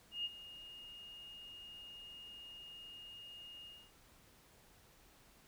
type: tone with ADSR envelope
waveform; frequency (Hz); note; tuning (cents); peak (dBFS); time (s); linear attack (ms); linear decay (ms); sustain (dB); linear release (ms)
sine; 2847; F7; +33; -35; 0.11-3.92; 140; 32; -15; 260
effects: pink hiss -65 dBFS RMS until 5.47 s